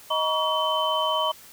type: tone cluster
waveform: sine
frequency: 626 / 954 / 1129 / 3065 Hz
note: D#5 / A#5 / C#6 / G7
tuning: +10 / +40 / +31 / -40 cents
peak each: -27 dBFS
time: 0.1-1.32 s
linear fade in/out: 10 ms
effects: white hiss -48 dBFS RMS until 1.52 s